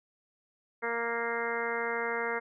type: harmonic tone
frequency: 233.1 Hz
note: A#3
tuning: in tune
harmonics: 1 / 2 / 3 / 4 / 5 / 6 / 7 / 8 / 9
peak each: -45 / -34 / -41 / -38 / -41 / -38 / -39 / -40 / -38 dBFS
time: 0.82-2.4 s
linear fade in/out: 20 ms
effects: none